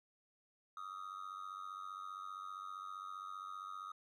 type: tone with amplitude modulation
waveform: triangle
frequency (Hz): 1249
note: D#6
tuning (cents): +6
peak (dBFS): -39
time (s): 0.77-3.92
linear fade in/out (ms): 2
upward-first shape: sine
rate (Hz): 95.2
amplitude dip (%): 90
effects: none